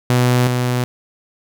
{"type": "tone pair in turn", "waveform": "sawtooth", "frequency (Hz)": [124.1, 124.1], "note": ["B2", "B2"], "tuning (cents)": [9, 9], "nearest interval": "unison", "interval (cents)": 0, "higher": "neither", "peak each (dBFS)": [-8, -12], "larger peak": "first", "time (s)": [[0.1, 0.47], [0.47, 0.84]], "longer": "neither", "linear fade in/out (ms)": 0, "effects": []}